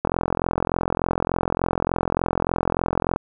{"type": "click train", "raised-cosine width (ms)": 1, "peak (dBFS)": -6, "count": 136, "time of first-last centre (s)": [0.05, 3.161], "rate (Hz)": 43.4, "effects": []}